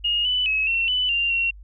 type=tone with pitch steps; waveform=sine; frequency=2857 / 2989 / 2570 / 2715 / 2993 / 2783 / 2737 Hz; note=F7 / F#7 / E7 / F7 / F#7 / F7 / F7; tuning=+39 / +17 / -45 / -50 / +19 / -7 / -36 cents; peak=-19 dBFS; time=0.04-1.51 s; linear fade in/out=10 ms; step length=210 ms; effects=added 50 Hz sine -40 dBFS peak until 1.63 s